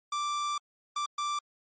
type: tone bursts at uneven times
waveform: 45% pulse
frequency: 1174.7 Hz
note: D6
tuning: in tune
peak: -29 dBFS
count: 3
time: 0.12-0.58 / 0.96-1.06 / 1.18-1.39 s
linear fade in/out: 5 ms
effects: MP3 32 kbps